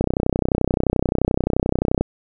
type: click train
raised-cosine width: 2 ms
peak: -4 dBFS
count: 64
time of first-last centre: 0.01-2.01 s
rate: 31.5 Hz
effects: none